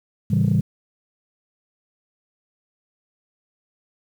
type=chord; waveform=sine; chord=A dominant seventh; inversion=none; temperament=just; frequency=110 / 137.5 / 165 / 198 Hz; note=A2 / C#3 / E3 / G3; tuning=0 / -14 / +2 / +18 cents; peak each=-20 dBFS; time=0.3-0.61 s; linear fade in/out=10 ms; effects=tanh soft clip ceiling -10 dBFS + 8-bit